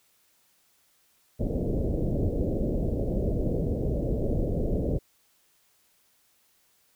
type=low-pass noise; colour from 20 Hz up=pink; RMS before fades=-27 dBFS; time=1.39-4.99 s; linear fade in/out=20 ms; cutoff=590 Hz; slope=48 dB/octave; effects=white hiss -66 dBFS RMS until 6.95 s